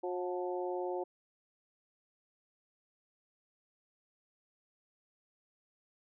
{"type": "harmonic tone with a mistuned harmonic", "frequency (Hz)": 180, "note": "F#3", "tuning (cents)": -47, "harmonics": [2, 3, 4, 5], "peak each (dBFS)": [-36, -40, -42, -44], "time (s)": [0.03, 1.04], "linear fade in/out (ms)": 10, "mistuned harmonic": 5, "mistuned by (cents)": -40, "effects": []}